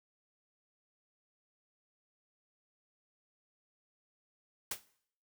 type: noise with exponential decay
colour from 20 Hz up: white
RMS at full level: -32 dBFS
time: 4.71-4.82 s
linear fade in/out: 5 ms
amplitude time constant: 23 ms
effects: noise-tail reverb RT60 0.6 s tail -18 dB re dry